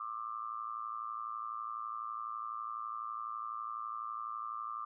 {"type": "tone with amplitude modulation", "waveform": "sine", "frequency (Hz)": 1191, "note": "D6", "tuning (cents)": 24, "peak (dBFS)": -34, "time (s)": [0, 4.85], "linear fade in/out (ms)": 5, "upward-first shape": "sine", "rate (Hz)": 112, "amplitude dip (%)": 90, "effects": []}